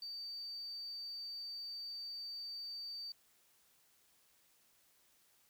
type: tone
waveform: triangle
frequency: 4613 Hz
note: D8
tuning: 32 cents flat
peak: -40 dBFS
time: 0.02-3.12 s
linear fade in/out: 2 ms
effects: tanh soft clip ceiling -40 dBFS + white hiss -71 dBFS RMS until 5.49 s